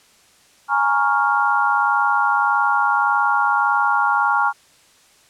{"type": "chord", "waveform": "sine", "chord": "Bb minor seventh", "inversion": "third", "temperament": "equal", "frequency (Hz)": [830.6, 932.3, 1108.7, 1396.9], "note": ["Ab5", "Bb5", "Db6", "F6"], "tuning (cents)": [0, 0, 0, 0], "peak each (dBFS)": [-20, -22, -21, -19], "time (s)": [0.68, 4.53], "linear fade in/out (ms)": 50, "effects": ["white hiss -53 dBFS RMS until 5.29 s", "low-pass 9000 Hz 12 dB/octave"]}